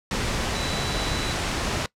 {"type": "tone in noise", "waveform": "sine", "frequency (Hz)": 3951, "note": "B7", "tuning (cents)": 0, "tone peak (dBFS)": -33, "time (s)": [0.55, 1.33], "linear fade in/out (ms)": 2, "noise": "pink", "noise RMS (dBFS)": -26, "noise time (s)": [0.11, 1.86], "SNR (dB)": -10, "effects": ["noise-tail reverb RT60 0.1 s tail -21 dB re dry", "low-pass 7000 Hz 12 dB/octave"]}